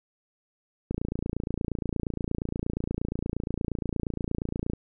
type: click train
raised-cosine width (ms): 3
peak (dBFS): -16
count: 110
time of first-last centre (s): 0.91-4.735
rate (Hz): 28.5
effects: none